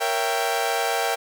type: chord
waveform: sawtooth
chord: A# diminished seventh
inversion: none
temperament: equal with one note detuned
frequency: 466.2 / 554.4 / 666.9 / 784 Hz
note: A#4 / C#5 / E5 / G5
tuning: 0 / 0 / +20 / 0 cents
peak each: -24 / -27 / -24 / -21 dBFS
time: 0-1.16 s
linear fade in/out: 20 ms
effects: none